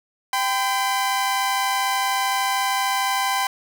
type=tone pair together; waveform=sawtooth; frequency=785 / 1015.6 Hz; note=G5 / B5; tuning=+2 / +48 cents; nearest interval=major third; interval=446 cents; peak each=-19 / -19 dBFS; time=0.33-3.47 s; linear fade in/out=2 ms; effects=none